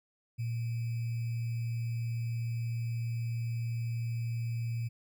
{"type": "tone with sample-and-hold", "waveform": "sine", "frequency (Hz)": 116.54, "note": "A#2", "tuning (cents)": 0, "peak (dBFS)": -31, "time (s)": [0.38, 4.89], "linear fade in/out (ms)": 20, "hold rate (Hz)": 2450, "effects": []}